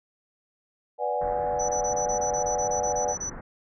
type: chord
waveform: sine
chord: G# half-diminished seventh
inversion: first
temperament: equal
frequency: 493.9 / 587.3 / 740 / 830.6 Hz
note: B4 / D5 / F#5 / G#5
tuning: 0 / 0 / 0 / 0 cents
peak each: -30 dBFS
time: 0.98-3.16 s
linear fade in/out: 50 ms
type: low-pass noise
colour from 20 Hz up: pink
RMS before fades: -40 dBFS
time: 1.21-3.41 s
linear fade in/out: 5 ms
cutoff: 1800 Hz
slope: 48 dB/octave
type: tone bursts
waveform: sine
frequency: 5960 Hz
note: F#8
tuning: 12 cents sharp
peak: -29 dBFS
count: 14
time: 1.59-3.3 s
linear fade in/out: 10 ms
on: 98 ms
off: 26 ms
effects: none